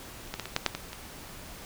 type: clicks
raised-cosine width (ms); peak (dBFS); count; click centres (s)
0.2; -30 / -16 / -15 / -19 / -8 / -6 / -15 / -21; 8; 0.276 / 0.34 / 0.397 / 0.456 / 0.564 / 0.663 / 0.75 / 0.931
effects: pink hiss -45 dBFS RMS until 1.65 s